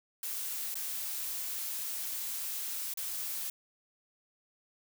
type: noise with dropouts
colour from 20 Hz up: blue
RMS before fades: -37 dBFS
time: 0.23-3.5 s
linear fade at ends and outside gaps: 2 ms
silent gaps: 0.743-0.754 / 2.938-2.973 s
effects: none